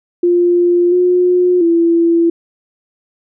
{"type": "tone with pitch steps", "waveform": "sine", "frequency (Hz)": [350.1, 359.4, 336.4], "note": ["F4", "F4", "E4"], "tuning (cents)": [4, 50, 35], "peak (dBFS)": -8, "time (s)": [0.23, 2.3], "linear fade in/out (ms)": 5, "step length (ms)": 690, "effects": []}